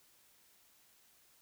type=silence; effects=white hiss -67 dBFS RMS until 1.41 s